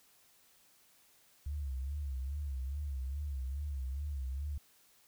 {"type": "tone with vibrato", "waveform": "sine", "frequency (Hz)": 69, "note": "C#2", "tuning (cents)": -7, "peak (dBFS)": -35, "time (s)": [1.46, 4.58], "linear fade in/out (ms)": 5, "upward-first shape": "sine", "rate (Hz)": 2.4, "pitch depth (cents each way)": 120, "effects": ["white hiss -66 dBFS RMS until 5.07 s"]}